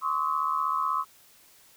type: tone cluster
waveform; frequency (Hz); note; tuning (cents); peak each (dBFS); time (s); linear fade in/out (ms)
sine; 1048 / 1124 / 1277; C6 / C#6 / D#6; +2 / +24 / +45; -29; 0.01-1.05; 50
effects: white hiss -57 dBFS RMS until 1.76 s